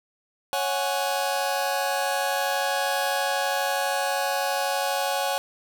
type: chord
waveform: sawtooth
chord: C# suspended fourth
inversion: none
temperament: just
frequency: 554.4 / 739.2 / 831.5 Hz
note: C#5 / F#5 / G#5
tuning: 0 / -2 / +2 cents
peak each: -24 dBFS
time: 0.53-5.38 s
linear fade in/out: 0 ms
effects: none